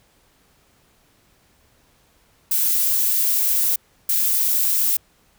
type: noise bursts at uneven times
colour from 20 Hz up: violet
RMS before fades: -19 dBFS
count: 2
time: 2.51-3.76 / 4.09-4.97 s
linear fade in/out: 5 ms
effects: pink hiss -59 dBFS RMS until 5.38 s